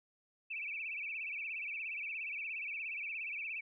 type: tone with vibrato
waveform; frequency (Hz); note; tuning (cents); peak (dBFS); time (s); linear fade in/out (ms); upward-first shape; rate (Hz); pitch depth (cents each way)
sine; 2466; D#7; -16; -38; 0.5-3.61; 10; sine; 17; 150
effects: none